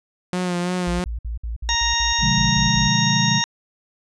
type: tone with vibrato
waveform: sawtooth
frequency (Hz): 178.5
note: F3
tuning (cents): +38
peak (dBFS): -17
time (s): 0.33-1.04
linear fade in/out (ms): 0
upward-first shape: sine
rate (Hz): 3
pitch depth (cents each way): 34
type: tone bursts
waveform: sine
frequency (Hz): 56.8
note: A#1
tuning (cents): -44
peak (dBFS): -24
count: 11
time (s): 0.87-2.88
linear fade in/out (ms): 5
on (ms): 130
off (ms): 58
type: harmonic tone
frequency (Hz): 932.3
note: A#5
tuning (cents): 0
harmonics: 1 / 2 / 3 / 4 / 6 / 7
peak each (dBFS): -25 / -25 / -29 / -23 / -24 / -29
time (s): 1.69-3.44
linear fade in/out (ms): 0
type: chord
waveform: sine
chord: B diminished seventh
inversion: none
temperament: equal with one note detuned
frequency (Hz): 122.83 / 146.83 / 174.61 / 207.7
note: B2 / D3 / F3 / Ab3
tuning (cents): -9 / 0 / 0 / 0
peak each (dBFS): -24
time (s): 2.2-3.42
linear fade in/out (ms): 50
effects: resampled to 22050 Hz